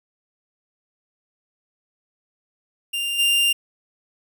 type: tone with level steps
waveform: 45% pulse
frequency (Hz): 2794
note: F7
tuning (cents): 0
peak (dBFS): -23 / -16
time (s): 2.93-3.53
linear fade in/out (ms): 10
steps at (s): 3.18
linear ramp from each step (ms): 20
effects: none